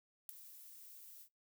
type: noise with ADSR envelope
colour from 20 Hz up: violet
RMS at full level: -38 dBFS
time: 0.29-1.29 s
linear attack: 3 ms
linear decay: 4 ms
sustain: -18 dB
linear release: 77 ms
effects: noise-tail reverb RT60 0.2 s tail -25 dB re dry